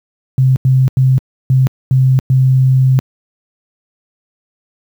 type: tone bursts at uneven times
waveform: sine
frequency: 130.81 Hz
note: C3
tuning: in tune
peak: -6 dBFS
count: 6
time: 0.38-0.56 / 0.65-0.88 / 0.97-1.18 / 1.5-1.67 / 1.91-2.19 / 2.3-2.99 s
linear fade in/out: 0 ms
effects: high-pass 80 Hz 12 dB/octave + 7-bit